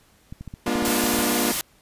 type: clicks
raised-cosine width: 5 ms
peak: -23 dBFS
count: 11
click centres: 0.325 / 0.41 / 0.477 / 0.539 / 0.679 / 0.756 / 0.825 / 0.88 / 1.039 / 1.14 / 1.189 s
type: chord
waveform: sawtooth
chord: G# diminished seventh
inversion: none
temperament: equal with one note detuned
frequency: 207.7 / 240.6 / 293.7 / 349.2 Hz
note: G#3 / B3 / D4 / F4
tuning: 0 / -45 / 0 / 0 cents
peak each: -26 / -21 / -24 / -24 dBFS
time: 0.66-1.52 s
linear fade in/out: 5 ms
type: noise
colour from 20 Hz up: white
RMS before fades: -25 dBFS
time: 0.85-1.61 s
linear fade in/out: 0 ms
effects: pink hiss -58 dBFS RMS until 1.81 s + resampled to 32000 Hz